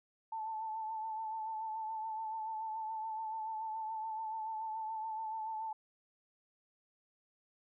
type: tone with vibrato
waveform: sine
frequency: 880 Hz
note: A5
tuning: in tune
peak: -37 dBFS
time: 0.32-5.73 s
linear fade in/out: 5 ms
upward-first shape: triangle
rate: 7 Hz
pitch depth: 41 cents each way
effects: none